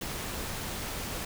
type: noise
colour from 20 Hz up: pink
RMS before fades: -36 dBFS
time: 0.01-1.25 s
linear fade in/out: 5 ms
effects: none